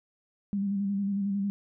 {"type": "tone with vibrato", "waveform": "sine", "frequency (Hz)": 199.1, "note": "G3", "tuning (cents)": 27, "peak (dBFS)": -26, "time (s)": [0.53, 1.5], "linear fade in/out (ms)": 0, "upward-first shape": "square", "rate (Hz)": 11, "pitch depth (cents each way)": 30, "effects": []}